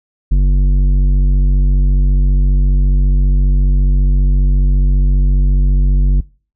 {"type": "tone with tanh clipping", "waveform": "sine", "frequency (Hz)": 47.36, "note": "F#1", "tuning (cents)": 41, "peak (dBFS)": -9, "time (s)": [0.31, 6.21], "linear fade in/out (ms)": 10, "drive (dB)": 10, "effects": ["noise-tail reverb RT60 0.4 s tail -24 dB re dry"]}